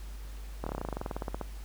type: slowing click train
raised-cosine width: 1 ms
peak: -20 dBFS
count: 19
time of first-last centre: 0.64-1.413 s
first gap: 25 ms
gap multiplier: 1.06
effects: added 50 Hz sine -39 dBFS peak until 1.64 s + pink hiss -54 dBFS RMS until 1.64 s